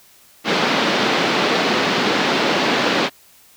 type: band-pass noise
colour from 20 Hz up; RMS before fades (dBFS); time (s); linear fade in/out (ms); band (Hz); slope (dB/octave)
pink; -18; 0.44-3.1; 50; 200 to 4500; 24
effects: white hiss -50 dBFS RMS until 3.56 s